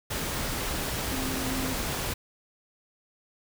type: tone in noise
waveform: sine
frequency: 261.6 Hz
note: C4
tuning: in tune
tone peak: -33 dBFS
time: 1.12-1.74 s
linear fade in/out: 10 ms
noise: pink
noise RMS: -31 dBFS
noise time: 0.1-2.14 s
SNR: -5 dB
effects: none